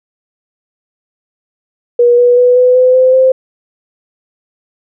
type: tone with pitch steps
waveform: sine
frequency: 481.1 / 487.5 / 494.1 / 500.7 / 507.4 / 514.1 / 521 Hz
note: B4 / B4 / B4 / B4 / B4 / C5 / C5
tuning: -45 / -23 / +1 / +24 / +47 / -31 / -7 cents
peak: -4 dBFS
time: 1.99-3.32 s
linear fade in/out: 5 ms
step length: 190 ms
effects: none